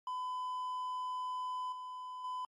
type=tone with level steps; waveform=triangle; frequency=1007 Hz; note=B5; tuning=33 cents sharp; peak=-34 / -40 / -35 dBFS; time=0.07-2.45 s; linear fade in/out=2 ms; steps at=1.72 / 2.24 s; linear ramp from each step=5 ms; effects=MP3 48 kbps